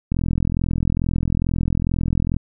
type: click train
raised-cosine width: 5 ms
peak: -8 dBFS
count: 96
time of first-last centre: 0.12-2.366 s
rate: 42.3 Hz
effects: none